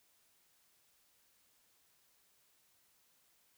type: silence
effects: white hiss -72 dBFS RMS until 3.57 s